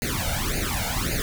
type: noise with flanger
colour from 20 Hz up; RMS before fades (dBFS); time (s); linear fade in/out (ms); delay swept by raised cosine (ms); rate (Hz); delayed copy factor
pink; -26; 0.02-1.22; 0; 0.44 to 1.39; 1.8; +1
effects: none